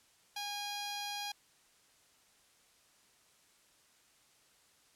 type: tone with notch filter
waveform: 10% pulse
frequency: 818 Hz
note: G#5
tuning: 26 cents flat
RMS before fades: -40 dBFS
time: 0.36-1.32 s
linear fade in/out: 5 ms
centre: 1900 Hz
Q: 1.4
effects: white hiss -67 dBFS RMS until 4.95 s + low-pass 10000 Hz 12 dB/octave